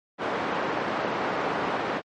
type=band-pass noise; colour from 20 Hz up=white; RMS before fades=-28 dBFS; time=0.18-2.02 s; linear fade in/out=50 ms; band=200 to 1100 Hz; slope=12 dB/octave; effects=low-pass 5000 Hz 12 dB/octave + MP3 48 kbps